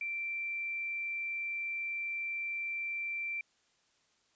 sine tone, 2349 Hz, D7, in tune, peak -34 dBFS, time 0.01-3.41 s, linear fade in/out 2 ms, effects white hiss -72 dBFS RMS until 4.35 s + resampled to 16000 Hz

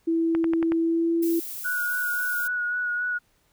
sine tone with pitch glide, 329.6 to 334.4 Hz, E4 to E4, 0 to +25 cents, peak -20 dBFS, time 0.07-1.4 s, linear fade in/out 10 ms, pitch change +25 cents, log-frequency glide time 0.8-1.13 s
click train, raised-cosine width 0.5 ms, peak -17 dBFS, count 5, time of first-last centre 0.35-0.72 s, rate 10.8 Hz
violet noise, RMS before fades -35 dBFS, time 1.22-2.48 s, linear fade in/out 10 ms
sine tone with vibrato, 1460 Hz, F#6, 24 cents flat, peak -24 dBFS, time 1.64-3.19 s, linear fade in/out 20 ms, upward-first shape sine, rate 3.7 Hz, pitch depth 19 cents each way
effects pink hiss -66 dBFS RMS until 3.52 s

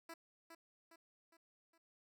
10% pulse tone with echo, 331 Hz, E4, 7 cents sharp, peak -40 dBFS, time 0.09-0.14 s, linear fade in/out 5 ms, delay 410 ms, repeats 4, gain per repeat -6 dB, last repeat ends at 1.78 s, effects none

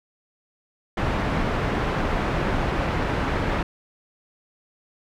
pink low-pass noise, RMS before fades -24 dBFS, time 0.97-3.63 s, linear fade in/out 5 ms, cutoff 1900 Hz, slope 12 dB/octave, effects none

